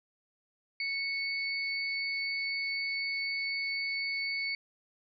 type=tone pair together; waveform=sine; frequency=2211 / 4498 Hz; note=C#7 / C#8; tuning=-5 / +24 cents; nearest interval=octave; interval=1229 cents; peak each=-32 / -37 dBFS; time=0.8-4.55 s; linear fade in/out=2 ms; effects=none